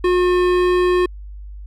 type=tone with hard clipping; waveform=sine; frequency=359.9 Hz; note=F#4; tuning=48 cents flat; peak=-15 dBFS; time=0.04-1.06 s; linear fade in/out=5 ms; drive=15 dB; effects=added 50 Hz sine -31 dBFS peak until 1.66 s